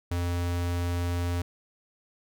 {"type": "tone", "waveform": "square", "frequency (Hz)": 87.31, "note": "F2", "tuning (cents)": 0, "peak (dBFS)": -27, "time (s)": [0.11, 1.42], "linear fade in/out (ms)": 5, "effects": []}